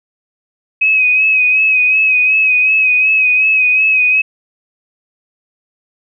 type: tone with vibrato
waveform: sine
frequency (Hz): 2537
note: D#7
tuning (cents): +33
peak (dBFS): -8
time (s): 0.81-4.22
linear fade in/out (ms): 10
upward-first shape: sine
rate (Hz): 2.7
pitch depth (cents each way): 39
effects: none